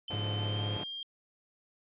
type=tone with pitch glide; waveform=sine; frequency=3075 to 3202 Hz; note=G7 to G7; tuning=-34 to +36 cents; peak=-37 dBFS; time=0.08-1.03 s; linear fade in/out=2 ms; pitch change=+70 cents; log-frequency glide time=0.36-0.75 s
type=chord; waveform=10% pulse; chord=G# diminished seventh; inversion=none; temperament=equal with one note detuned; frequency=103.83 / 123.47 / 144.56 / 174.61 Hz; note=G#2 / B2 / D3 / F3; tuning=0 / 0 / -27 / 0 cents; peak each=-34 / -40 / -35 / -35 dBFS; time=0.1-0.84 s; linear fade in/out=5 ms
type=tone; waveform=sine; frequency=104.7 Hz; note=G#2; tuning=15 cents sharp; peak=-33 dBFS; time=0.13-0.77 s; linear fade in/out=5 ms
effects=resampled to 8000 Hz